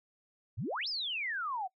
sine exponential two-way sweep, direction up then down, 86.2 to 5390 to 714 Hz, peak -33 dBFS, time 0.57-1.68 s, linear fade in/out 20 ms, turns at 0.88 s, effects noise-tail reverb RT60 0.1 s tail -24 dB re dry

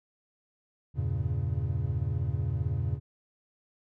triangle chord, E diminished seventh, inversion none, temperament equal, 82.41 / 98 / 116.54 / 138.59 Hz, E2 / G2 / Bb2 / Db3, 0 / 0 / 0 / 0 cents, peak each -31 dBFS, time 0.94-3 s, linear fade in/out 50 ms, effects none

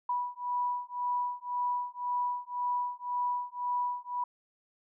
sine beating tone pair, 980 / 981.9 Hz, B5 / B5, -14 / -10 cents, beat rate 1.9 Hz, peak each -33 / -33 dBFS, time 0.09-4.24 s, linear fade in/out 5 ms, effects none

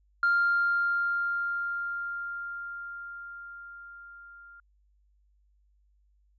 sine tone with level ramp, 1396.9 Hz, F6, in tune, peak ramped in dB -19 to -48 dBFS, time 0.23-4.6 s, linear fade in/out 2 ms, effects tanh soft clip ceiling -18 dBFS + added 50 Hz sine -63 dBFS peak until 6.38 s

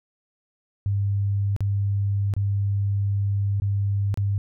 sine tone with dropouts, 100 Hz, G2, 35 cents sharp, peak -20 dBFS, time 0.86-4.38 s, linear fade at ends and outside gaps 0 ms, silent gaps 1.564-1.606 / 2.338-2.365 / 3.6-3.62 / 4.142-4.174 s, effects none

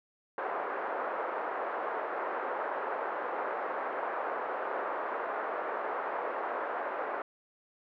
pink band-pass noise, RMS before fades -35 dBFS, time 0.38-7.22 s, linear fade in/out 2 ms, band 450 to 1500 Hz, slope 24 dB/octave, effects none

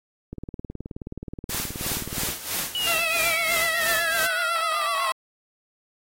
click train, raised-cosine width 3 ms, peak -21 dBFS, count 38, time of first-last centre 0.33-2.288 s, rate 18.9 Hz
white noise with tremolo, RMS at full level -27 dBFS, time 1.49-4.27 s, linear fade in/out 10 ms, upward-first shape sine, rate 3 Hz, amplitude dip 75%
sine exponential sweep, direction down, 2960 to 1046.5 Hz, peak -24 dBFS, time 2.75-5.12 s, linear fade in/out 0 ms
10% pulse tone with vibrato, 661 Hz, E5, 5 cents sharp, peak -18 dBFS, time 2.87-5.12 s, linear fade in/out 2 ms, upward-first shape triangle, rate 8 Hz, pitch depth 67 cents each way
effects AAC 48 kbps

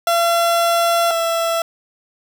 30% pulse tone pair in turn, 680 / 666.8 Hz, F5 / E5, -46 / +20 cents, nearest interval unison, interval 34 cents, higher first, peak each -11 / -14 dBFS, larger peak first, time 0.07-1.11 / 1.11-1.62 s, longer first, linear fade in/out 2 ms, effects none

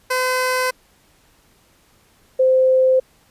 15% pulse / sine tone pair in turn, 510 / 518.9 Hz, C5 / C5, -44 / -14 cents, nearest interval unison, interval 30 cents, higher second, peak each -11 dBFS, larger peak neither, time 0.1-0.71 / 2.39-3 s, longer neither, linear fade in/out 10 ms, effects pink hiss -56 dBFS RMS until 3.3 s + resampled to 32000 Hz

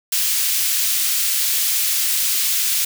white high-pass noise, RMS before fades -19 dBFS, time 0.12-2.85 s, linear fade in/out 5 ms, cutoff 2500 Hz, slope 12 dB/octave, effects none

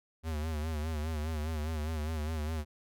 square tone with vibrato, 77.78 Hz, D#2, in tune, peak -33 dBFS, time 0.23-2.65 s, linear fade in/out 50 ms, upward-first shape sine, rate 4.9 Hz, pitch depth 77 cents each way, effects none

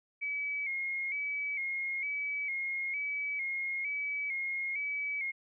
sine tone with vibrato, 2217 Hz, C#7, in tune, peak -32 dBFS, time 0.21-5.32 s, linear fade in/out 20 ms, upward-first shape square, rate 1.1 Hz, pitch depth 54 cents each way, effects none

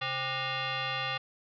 sine tone with frequency modulation, 795 Hz, G5, 24 cents sharp, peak -30 dBFS, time 0.01-1.18 s, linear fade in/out 10 ms, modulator 662 Hz, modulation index 4.5, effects none

